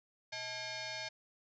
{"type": "tone with frequency modulation", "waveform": "sine", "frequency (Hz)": 1391, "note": "F6", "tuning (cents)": -7, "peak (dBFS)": -39, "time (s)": [0.32, 1.09], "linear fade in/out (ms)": 10, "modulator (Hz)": 756, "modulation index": 5.4, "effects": []}